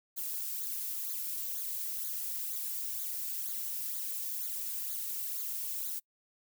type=noise with flanger; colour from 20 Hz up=violet; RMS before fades=-37 dBFS; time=0.16-6 s; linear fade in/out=20 ms; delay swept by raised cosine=0.36 to 2.46 ms; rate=2.1 Hz; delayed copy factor=-0.95; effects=noise-tail reverb RT60 0.1 s tail -26 dB re dry